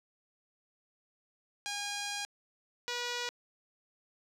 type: tone pair in turn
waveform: 5% pulse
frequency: 815 / 484.6 Hz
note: G#5 / B4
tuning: -33 / -33 cents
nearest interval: major sixth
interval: 900 cents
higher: first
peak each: -22 dBFS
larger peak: neither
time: 1.66-2.25 / 2.88-3.29 s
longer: first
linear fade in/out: 0 ms
effects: low-pass 7000 Hz 12 dB/octave + 9-bit